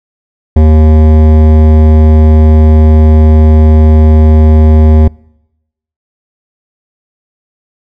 sine tone with hard clipping, 77.78 Hz, D#2, in tune, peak -3 dBFS, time 0.56-5.08 s, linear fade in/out 5 ms, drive 15 dB, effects noise-tail reverb RT60 0.9 s tail -26 dB re dry

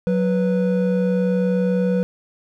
triangle tone pair together, 184.18 / 492.2 Hz, F#3 / B4, -8 / -6 cents, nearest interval octave + perfect fourth, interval 1702 cents, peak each -16 / -19 dBFS, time 0.07-2.03 s, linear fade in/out 0 ms, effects none

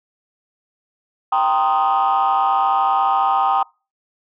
sine chord, C minor seventh, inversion second, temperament equal, 784 / 932.3 / 1046.5 / 1244.5 Hz, G5 / Bb5 / C6 / Eb6, 0 / 0 / 0 / 0 cents, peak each -16 / -20 / -21 / -19 dBFS, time 1.32-3.63 s, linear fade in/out 5 ms, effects noise-tail reverb RT60 0.3 s tail -25 dB re dry + tanh soft clip ceiling -9 dBFS

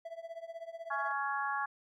triangle tone with tremolo, 664 Hz, E5, 12 cents sharp, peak -36 dBFS, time 0.05-1.12 s, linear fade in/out 5 ms, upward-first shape triangle, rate 16 Hz, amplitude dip 95%
harmonic tone, 278.9 Hz, C#4, 11 cents sharp, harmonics 3 / 4 / 5 / 6, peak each -37 / -36 / -40 / -38 dBFS, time 0.9-1.66 s, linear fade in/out 10 ms
effects none

